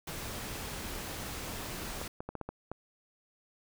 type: noise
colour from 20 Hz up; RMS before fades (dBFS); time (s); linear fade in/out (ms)
pink; -40; 0.07-2.08; 5
type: clicks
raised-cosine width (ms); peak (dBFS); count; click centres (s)
1; -24; 7; 2.015 / 2.205 / 2.29 / 2.353 / 2.413 / 2.49 / 2.716
effects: none